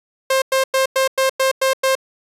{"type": "tone bursts", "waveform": "sawtooth", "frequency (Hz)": 530, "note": "C5", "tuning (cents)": 22, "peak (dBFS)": -10, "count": 8, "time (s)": [0.3, 1.953], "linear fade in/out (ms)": 5, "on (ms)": 120, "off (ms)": 99, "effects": ["resampled to 32000 Hz"]}